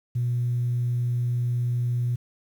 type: tone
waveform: sine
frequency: 121.4 Hz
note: B2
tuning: 29 cents flat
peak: -21 dBFS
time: 0.15-2.16 s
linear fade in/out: 10 ms
effects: tanh soft clip ceiling -18 dBFS + 9-bit